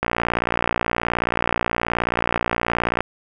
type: click train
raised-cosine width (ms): 0.5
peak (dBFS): -4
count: 176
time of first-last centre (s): 0.03-3.006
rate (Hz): 58.8
effects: none